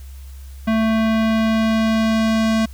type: tone with low-pass filter sweep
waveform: square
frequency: 221.9 Hz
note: A3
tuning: 15 cents sharp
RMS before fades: -17 dBFS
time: 0.67-2.66 s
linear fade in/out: 10 ms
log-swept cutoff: 2600 to 6400 Hz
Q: 0.87
effects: added 67 Hz sine -33 dBFS peak until 2.73 s + white hiss -50 dBFS RMS until 2.73 s